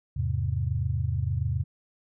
sine chord, E augmented, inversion none, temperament equal, 82.41 / 103.83 / 130.81 Hz, E2 / G#2 / B#2, 0 / 0 / 0 cents, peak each -29 dBFS, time 0.16-1.64 s, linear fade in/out 10 ms, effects none

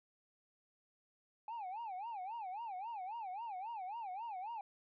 sine tone with vibrato, 829 Hz, G#5, 3 cents flat, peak -39 dBFS, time 1.48-4.61 s, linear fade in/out 2 ms, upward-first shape sine, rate 3.7 Hz, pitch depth 230 cents each way, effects tanh soft clip ceiling -40 dBFS

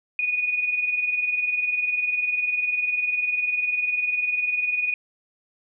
sine tone pair together, 2468 / 2488 Hz, D#7 / D#7, -15 / -1 cents, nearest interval unison, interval 14 cents, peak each -22 / -29 dBFS, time 0.19-4.94 s, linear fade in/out 2 ms, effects none

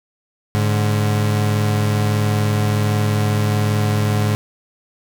35% pulse tone pair together, 105.11 / 146.5 Hz, G#2 / D3, +21 / -4 cents, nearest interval tritone, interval 575 cents, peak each -14 / -22 dBFS, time 0.55-4.35 s, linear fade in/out 0 ms, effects none

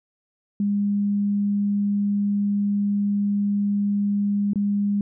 sine tone with dropouts, 203.1 Hz, G#3, 38 cents flat, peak -19 dBFS, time 0.6-5.01 s, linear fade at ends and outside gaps 2 ms, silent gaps 4.534-4.557 s, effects none

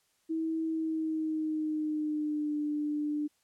sine tone with pitch glide, 322.5 to 297.4 Hz, E4 to D4, -38 to +22 cents, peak -29 dBFS, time 0.29-3.28 s, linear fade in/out 20 ms, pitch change -140 cents, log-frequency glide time 0.65-2.57 s, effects white hiss -72 dBFS RMS until 3.43 s + low-pass 11000 Hz 12 dB/octave

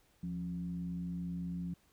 sine tone with frequency modulation, 174.61 Hz, F3, in tune, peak -36 dBFS, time 0.23-1.74 s, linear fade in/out 5 ms, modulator 98.1 Hz, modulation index 0.46, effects pink hiss -70 dBFS RMS until 1.92 s

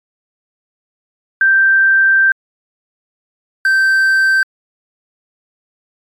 sine / triangle tone pair in turn, 1568 / 1557.2 Hz, G6 / G6, 0 / -12 cents, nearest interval unison, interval 12 cents, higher first, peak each -7 dBFS, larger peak neither, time 1.41-2.32 / 3.65-4.43 s, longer first, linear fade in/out 2 ms, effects MP3 96 kbps

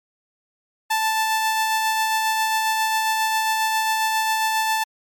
sawtooth tone with tremolo, 880 Hz, A5, in tune, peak -14 dBFS, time 0.9-4.84 s, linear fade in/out 10 ms, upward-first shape sine, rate 7.4 Hz, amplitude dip 25%, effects MP3 96 kbps

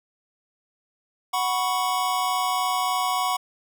square chord, F# suspended fourth, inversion none, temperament just, 740 / 986.7 / 1110 Hz, F#5 / B5 / C#6, 0 / -2 / +2 cents, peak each -27 / -28 / -27 dBFS, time 1.33-3.37 s, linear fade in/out 10 ms, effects none

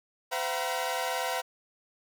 sawtooth tone cluster, 512 / 679 / 756 / 952 Hz, C5 / F5 / F#5 / A#5, -38 / -49 / +37 / +36 cents, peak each -31 dBFS, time 0.31-1.42 s, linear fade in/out 20 ms, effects none

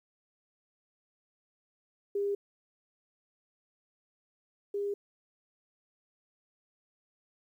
sine tone pair in turn, 402.8 / 404.6 Hz, G4 / G#4, +47 / -45 cents, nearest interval unison, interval 8 cents, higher second, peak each -28 / -30 dBFS, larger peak first, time 2.15-2.35 / 4.74-4.94 s, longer neither, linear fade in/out 5 ms, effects 11-bit

